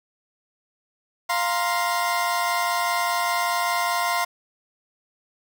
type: chord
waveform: 30% pulse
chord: F suspended fourth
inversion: none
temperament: equal with one note detuned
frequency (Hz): 698.5 / 941.5 / 1046.5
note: F5 / Bb5 / C6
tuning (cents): 0 / +17 / 0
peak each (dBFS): -23 / -26 / -22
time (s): 1.29-4.25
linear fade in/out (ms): 10
effects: 8-bit